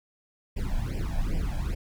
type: noise with flanger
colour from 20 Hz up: brown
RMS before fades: -28 dBFS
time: 0.56-1.75 s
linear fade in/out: 10 ms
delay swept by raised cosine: 0.38 to 1.27 ms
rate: 2.5 Hz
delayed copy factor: +1
effects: none